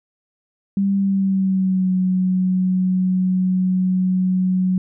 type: tone with pitch glide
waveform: sine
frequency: 197.1 to 184.97 Hz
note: G3 to F#3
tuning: +10 to 0 cents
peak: -15 dBFS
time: 0.77-4.78 s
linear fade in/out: 2 ms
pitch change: -110 cents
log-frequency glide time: 0.96-1.92 s
effects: none